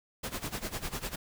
pink noise with tremolo, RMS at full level -34 dBFS, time 0.23-1.16 s, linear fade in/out 10 ms, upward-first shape sine, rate 10 Hz, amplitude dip 85%, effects none

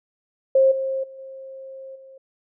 sine tone with level steps, 533 Hz, C5, 32 cents sharp, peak -12 / -22 / -38 / -35 / -42 dBFS, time 0.55-2.18 s, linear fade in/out 5 ms, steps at 0.71 / 1.03 / 1.18 / 1.95 s, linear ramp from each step 10 ms, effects none

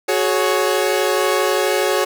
sawtooth chord, F# suspended second, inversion none, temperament equal with one note detuned, 370 / 422.3 / 554.4 Hz, F#4 / G#4 / C#5, 0 / +29 / 0 cents, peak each -16 dBFS, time 0.08-2.05 s, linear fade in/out 10 ms, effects none

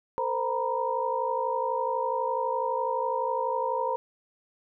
sine tone cluster, 452.6 / 517 / 931 / 983 Hz, A4 / C5 / A#5 / B5, +49 / -21 / -2 / -8 cents, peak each -34 / -30 / -29 / -33 dBFS, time 0.18-3.96 s, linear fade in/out 0 ms, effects none

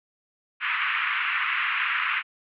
white band-pass noise, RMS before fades -26 dBFS, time 0.6-2.23 s, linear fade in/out 50 ms, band 1100 to 2700 Hz, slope 48 dB/octave, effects none

